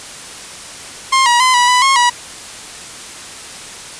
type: tone with pitch steps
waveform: sawtooth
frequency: 1061 / 959 / 1024 / 976 / 994 / 1081 / 970 Hz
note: C6 / A#5 / C6 / B5 / B5 / C#6 / B5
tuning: +24 / +49 / -38 / -21 / +11 / -44 / -31 cents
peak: -5 dBFS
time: 1.12-2.1 s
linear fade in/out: 10 ms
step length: 140 ms
effects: white hiss -31 dBFS RMS until 3.99 s + resampled to 22050 Hz